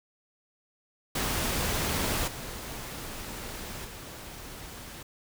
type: noise with level steps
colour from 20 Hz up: pink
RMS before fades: -29 / -39 / -43 dBFS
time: 1.15-5.03 s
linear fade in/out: 5 ms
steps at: 2.27 / 3.84 s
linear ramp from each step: 10 ms
effects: none